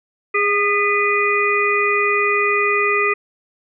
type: harmonic tone with a mistuned harmonic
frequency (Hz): 410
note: G#4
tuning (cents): -22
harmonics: 1 / 3 / 5 / 6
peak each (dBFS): -20 / -20 / -20 / -20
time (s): 0.34-3.14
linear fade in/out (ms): 10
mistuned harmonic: 5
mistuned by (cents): -44
effects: none